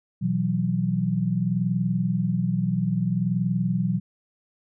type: chord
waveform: sine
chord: B suspended fourth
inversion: none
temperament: just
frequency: 123.47 / 164.63 / 185.21 Hz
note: B2 / E3 / F#3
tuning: 0 / -2 / +2 cents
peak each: -27 / -26 / -24 dBFS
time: 0.21-4 s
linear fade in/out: 20 ms
effects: none